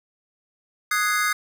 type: chord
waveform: square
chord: Ab dominant seventh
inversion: second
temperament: equal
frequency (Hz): 1244.5 / 1480 / 1661.2 / 2093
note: Eb6 / Gb6 / Ab6 / C7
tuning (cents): 0 / 0 / 0 / 0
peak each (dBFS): -25 / -28 / -28 / -26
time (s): 0.91-1.33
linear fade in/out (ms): 5
effects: none